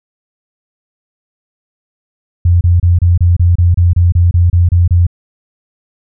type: tone bursts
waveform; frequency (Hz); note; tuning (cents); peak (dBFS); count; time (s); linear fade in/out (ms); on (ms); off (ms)
sine; 87.31; F2; 0; -5; 14; 2.45-5.067; 5; 160; 29
effects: none